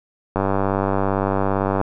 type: click train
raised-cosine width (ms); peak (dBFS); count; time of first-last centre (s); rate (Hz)
1; -6; 143; 0.36-1.813; 97.7
effects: none